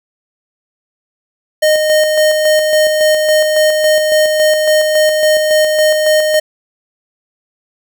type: tone with tremolo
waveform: square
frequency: 616 Hz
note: D#5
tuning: 17 cents flat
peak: -8 dBFS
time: 1.62-6.4 s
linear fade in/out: 10 ms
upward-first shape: square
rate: 3.6 Hz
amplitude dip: 35%
effects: none